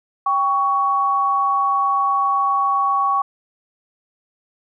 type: tone pair together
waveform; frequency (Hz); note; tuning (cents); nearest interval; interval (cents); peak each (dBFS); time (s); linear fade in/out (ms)
sine; 790.5 / 1118; G5 / C#6; +14 / +14; tritone; 600; -22 / -16; 0.26-3.22; 5
effects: none